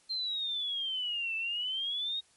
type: exponential two-way sweep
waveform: sine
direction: down then up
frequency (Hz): 4186 to 2637 to 3779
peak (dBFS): -31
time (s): 0.09-2.21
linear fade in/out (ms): 20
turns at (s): 1.36
effects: white hiss -65 dBFS RMS until 2.36 s + MP3 48 kbps